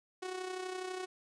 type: tone with amplitude modulation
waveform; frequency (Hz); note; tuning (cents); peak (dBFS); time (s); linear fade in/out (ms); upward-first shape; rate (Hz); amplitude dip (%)
sawtooth; 370; F#4; 0; -32; 0.22-1.06; 10; sine; 32.1; 55
effects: resampled to 22050 Hz